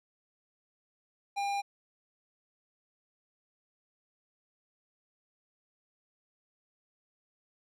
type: tone with tanh clipping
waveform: sine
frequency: 802 Hz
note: G5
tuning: 39 cents sharp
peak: -32 dBFS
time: 1.36-1.62 s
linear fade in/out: 20 ms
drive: 17 dB
effects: none